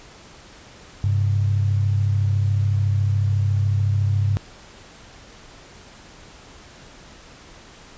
sine tone pair together, 99.79 / 133.7 Hz, G2 / C3, +31 / +38 cents, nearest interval perfect fourth, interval 507 cents, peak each -17 / -26 dBFS, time 1.04-4.37 s, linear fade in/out 0 ms, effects pink hiss -45 dBFS RMS until 7.97 s + resampled to 16000 Hz

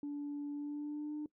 sine tone with pitch glide, 289.3 to 300 Hz, D4 to D4, -26 to +37 cents, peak -36 dBFS, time 0.03-1.26 s, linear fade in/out 2 ms, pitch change +63 cents, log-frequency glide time 0.52-1.14 s, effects noise-tail reverb RT60 0.1 s tail -22 dB re dry + tanh soft clip ceiling -35 dBFS

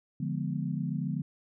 sine chord, D diminished seventh, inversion none, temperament equal, 146.83 / 174.61 / 207.7 / 246.9 Hz, D3 / F3 / Ab3 / Cb4, 0 / 0 / 0 / 0 cents, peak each -33 / -34 / -37 / -37 dBFS, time 0.2-1.22 s, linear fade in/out 5 ms, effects none

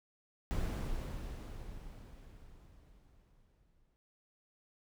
brown noise with exponential decay, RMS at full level -33 dBFS, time 0.51-3.96 s, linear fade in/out 0 ms, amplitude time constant 750 ms, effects none

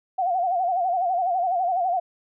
sine tone with vibrato, 724 Hz, F#5, 38 cents flat, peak -20 dBFS, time 0.18-2 s, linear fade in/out 10 ms, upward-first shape sine, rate 12 Hz, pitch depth 100 cents each way, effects none

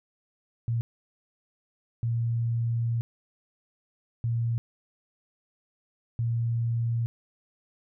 sine tone bursts at uneven times, 116.54 Hz, A#2, in tune, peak -24 dBFS, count 4, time 0.68-0.81 / 2.03-3.01 / 4.24-4.58 / 6.19-7.06 s, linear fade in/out 0 ms, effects none

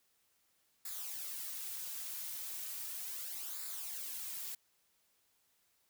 blue noise with flanger, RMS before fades -43 dBFS, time 0.85-4.55 s, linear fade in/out 5 ms, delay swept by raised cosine 0.33 to 4.43 ms, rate 0.36 Hz, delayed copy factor -0.6, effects white hiss -75 dBFS RMS until 5.89 s

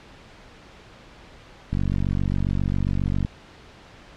click train, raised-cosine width 5 ms, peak -12 dBFS, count 73, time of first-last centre 1.73-3.249 s, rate 47.4 Hz, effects pink hiss -47 dBFS RMS until 4.16 s + low-pass 4000 Hz 12 dB/octave

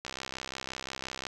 click train, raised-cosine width 0.2 ms, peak -19 dBFS, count 81, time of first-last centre 0.05-1.268 s, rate 65.7 Hz, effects none

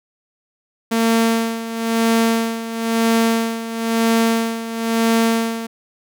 sawtooth tone with tremolo, 227.6 Hz, A#3, 41 cents flat, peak -9 dBFS, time 0.91-5.67 s, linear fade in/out 10 ms, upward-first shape sine, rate 1 Hz, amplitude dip 75%, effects none

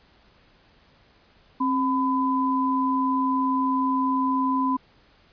sine tone pair together, 266.3 / 1005.4 Hz, C4 / B5, +31 / +31 cents, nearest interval octave + major seventh, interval 2300 cents, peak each -23 dBFS, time 1.6-4.77 s, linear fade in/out 10 ms, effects pink hiss -58 dBFS RMS until 5.32 s + resampled to 11025 Hz

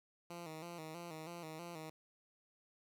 10% pulse tone with vibrato, 164.81 Hz, E3, in tune, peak -38 dBFS, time 0.3-1.9 s, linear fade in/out 5 ms, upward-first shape square, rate 3.1 Hz, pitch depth 76 cents each way, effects none

